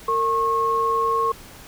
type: tone pair together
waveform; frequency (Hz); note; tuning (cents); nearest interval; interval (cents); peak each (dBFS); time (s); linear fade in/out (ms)
sine; 457.4 / 1087.9; A#4 / C#6; -33 / -33; octave + minor third; 1500; -24 / -19; 0.08-1.32; 5
effects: pink hiss -43 dBFS RMS until 1.67 s